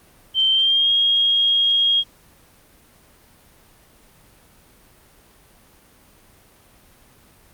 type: tone with pitch glide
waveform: sine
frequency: 3117 to 3263 Hz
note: G7 to G#7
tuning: -11 to -31 cents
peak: -14 dBFS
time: 0.34-2.04 s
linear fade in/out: 50 ms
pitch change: +80 cents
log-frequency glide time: 0.51-0.91 s
effects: pink hiss -52 dBFS RMS until 7.53 s + Opus 32 kbps